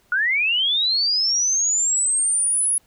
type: linear sweep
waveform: sine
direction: up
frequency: 1415 to 10548 Hz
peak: -17 dBFS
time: 0.12-2.78 s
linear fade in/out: 2 ms
effects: pink hiss -60 dBFS RMS until 2.86 s